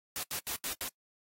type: noise bursts at uneven times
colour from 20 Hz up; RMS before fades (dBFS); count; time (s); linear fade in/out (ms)
white; -36; 5; 0.16-0.23 / 0.31-0.39 / 0.47-0.56 / 0.64-0.73 / 0.81-0.88; 0
effects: noise-tail reverb RT60 0.1 s tail -22 dB re dry + AAC 48 kbps